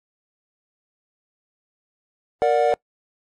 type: chord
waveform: triangle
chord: Bb augmented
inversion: none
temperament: equal with one note detuned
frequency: 466.2 / 587.3 / 730.6 Hz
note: Bb4 / D5 / F#5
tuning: 0 / 0 / -22 cents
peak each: -18 dBFS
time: 2.42-2.74 s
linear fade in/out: 0 ms
effects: noise-tail reverb RT60 0.1 s tail -25 dB re dry + AAC 32 kbps